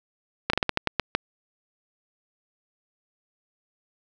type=slowing click train; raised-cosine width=0.3 ms; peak=-5 dBFS; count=9; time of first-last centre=0.5-1.15 s; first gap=34 ms; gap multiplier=1.24; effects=none